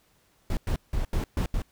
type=noise bursts at uneven times; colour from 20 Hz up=brown; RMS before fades=-26 dBFS; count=6; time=0.5-0.57 / 0.67-0.76 / 0.93-1.05 / 1.13-1.24 / 1.37-1.46 / 1.54-1.62 s; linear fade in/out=2 ms; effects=pink hiss -65 dBFS RMS until 1.71 s